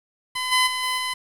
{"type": "tone with level steps", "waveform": "15% pulse", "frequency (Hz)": 1015, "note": "B5", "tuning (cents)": 47, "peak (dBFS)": [-18, -10, -18, -16, -18], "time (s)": [0.35, 1.14], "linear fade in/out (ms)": 10, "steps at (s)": [0.51, 0.66, 0.82, 0.97], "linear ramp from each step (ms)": 20, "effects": ["resampled to 32000 Hz", "7-bit"]}